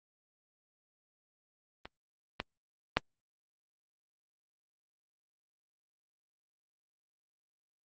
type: clicks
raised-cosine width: 0.3 ms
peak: -27 / -17 / -8 dBFS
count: 3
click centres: 1.855 / 2.401 / 2.97 s
effects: Opus 24 kbps